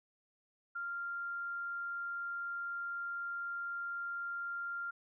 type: tone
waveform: sine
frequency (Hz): 1392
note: F6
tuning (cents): -6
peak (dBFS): -37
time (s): 0.75-4.91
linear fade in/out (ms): 10
effects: none